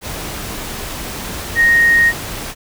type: tone in noise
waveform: sine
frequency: 1864.7 Hz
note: A#6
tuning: in tune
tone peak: -8 dBFS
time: 1.55-2.13 s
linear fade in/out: 50 ms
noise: pink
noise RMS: -26 dBFS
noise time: 0.01-2.55 s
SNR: +15 dB
effects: none